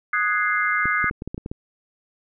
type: chord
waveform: sine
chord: Ab dominant seventh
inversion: second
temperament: equal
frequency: 1244.5 / 1480 / 1661.2 / 2093 Hz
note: Eb6 / Gb6 / Ab6 / C7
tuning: 0 / 0 / 0 / 0 cents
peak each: -24 / -25 / -25 / -24 dBFS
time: 0.13-1.1 s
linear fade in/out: 5 ms
type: clicks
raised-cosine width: 3 ms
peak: -17 dBFS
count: 9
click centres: 0.856 / 1.043 / 1.111 / 1.221 / 1.276 / 1.345 / 1.379 / 1.461 / 1.515 s
effects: none